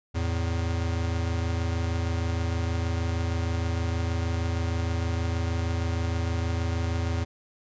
square tone pair together, 83.6 / 110 Hz, E2 / A2, +25 / 0 cents, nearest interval perfect fourth, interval 475 cents, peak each -27 / -32 dBFS, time 0.14-7.25 s, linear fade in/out 20 ms, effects resampled to 16000 Hz

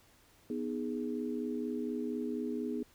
sine chord, G# minor, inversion first, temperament equal, 246.9 / 311.1 / 415.3 Hz, B3 / D#4 / G#4, 0 / 0 / 0 cents, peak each -36 / -39 / -39 dBFS, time 0.5-2.83 s, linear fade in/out 2 ms, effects pink hiss -64 dBFS RMS until 2.94 s

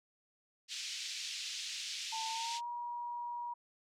pink band-pass noise, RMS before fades -42 dBFS, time 0.68-2.61 s, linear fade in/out 50 ms, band 2700 to 6600 Hz, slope 24 dB/octave
sine tone with pitch glide, 893 to 957.1 Hz, A5 to A#5, +25 to +45 cents, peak -38 dBFS, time 2.12-3.54 s, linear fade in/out 10 ms, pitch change +120 cents, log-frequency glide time 2.28-2.67 s
effects none

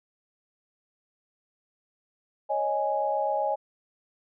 sine chord, C# suspended second, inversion none, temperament equal, 554.4 / 622.3 / 830.6 Hz, C#5 / D#5 / G#5, 0 / 0 / 0 cents, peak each -30 / -29 / -27 dBFS, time 2.49-3.56 s, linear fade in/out 20 ms, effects none

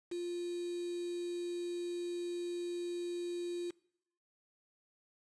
sine tone with quantisation, 349.2 Hz, F4, in tune, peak -36 dBFS, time 0.11-3.71 s, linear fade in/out 10 ms, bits 8, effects noise-tail reverb RT60 0.7 s tail -23 dB re dry + resampled to 22050 Hz

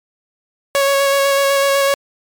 sawtooth tone with vibrato, 554.4 Hz, C#5, in tune, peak -8 dBFS, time 0.75-1.94 s, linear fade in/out 0 ms, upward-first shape square, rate 8 Hz, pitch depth 11 cents each way, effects MP3 96 kbps

